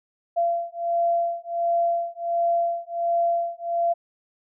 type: beating tone pair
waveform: sine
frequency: 683 / 684.4 Hz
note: F5 / F5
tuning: -39 / -35 cents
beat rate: 1.4 Hz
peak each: -24 dBFS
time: 0.36-3.94 s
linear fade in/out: 20 ms
effects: none